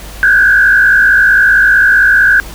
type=tone with frequency modulation; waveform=sine; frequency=1568 Hz; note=G6; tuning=in tune; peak=-4 dBFS; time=0.23-2.4 s; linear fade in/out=0 ms; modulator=55.5 Hz; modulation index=1.5; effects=added 50 Hz sine -27 dBFS peak until 2.54 s + pink hiss -31 dBFS RMS until 2.54 s